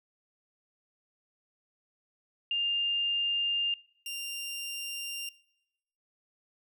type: tone pair in turn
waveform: sine / sawtooth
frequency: 2805 / 2787 Hz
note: F7 / F7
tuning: +7 / -4 cents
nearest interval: unison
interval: 11 cents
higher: first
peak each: -27 / -32 dBFS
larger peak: first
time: 2.51-3.74 / 4.06-5.29 s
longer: neither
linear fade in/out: 2 ms
effects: noise-tail reverb RT60 0.9 s tail -23 dB re dry